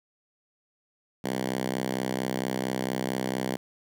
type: tone with high-pass filter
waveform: 5% pulse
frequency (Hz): 64.4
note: C2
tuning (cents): -27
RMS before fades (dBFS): -30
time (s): 1.24-3.57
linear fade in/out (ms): 5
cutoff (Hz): 180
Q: 1.6
effects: none